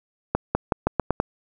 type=accelerating click train; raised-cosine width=1 ms; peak=-5 dBFS; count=7; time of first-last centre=0.35-1.201 s; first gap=200 ms; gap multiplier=0.86; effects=none